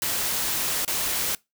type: noise with dropouts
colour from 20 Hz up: white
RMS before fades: -26 dBFS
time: 0.02-1.35 s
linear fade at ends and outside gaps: 1 ms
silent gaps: 0.849-0.878 s
effects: noise-tail reverb RT60 0.2 s tail -23 dB re dry